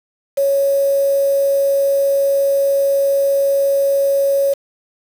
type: tone with quantisation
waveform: sine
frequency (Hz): 554.4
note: C#5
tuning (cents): 0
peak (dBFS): -12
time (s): 0.37-4.54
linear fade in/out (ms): 10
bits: 5
effects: none